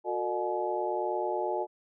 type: harmonic tone with a mistuned harmonic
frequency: 121.4 Hz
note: B2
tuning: 29 cents flat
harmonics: 3 / 4 / 5 / 6 / 7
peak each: -33 / -36 / -34 / -39 / -33 dBFS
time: 0.04-1.67 s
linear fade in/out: 50 ms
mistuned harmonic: 4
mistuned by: -120 cents
effects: none